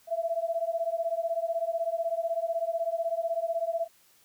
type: beating tone pair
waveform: sine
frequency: 659.3 / 675.3 Hz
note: E5 / E5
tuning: 0 / +42 cents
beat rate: 16 Hz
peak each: -30 dBFS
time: 0.07-3.88 s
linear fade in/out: 50 ms
effects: white hiss -62 dBFS RMS until 4.24 s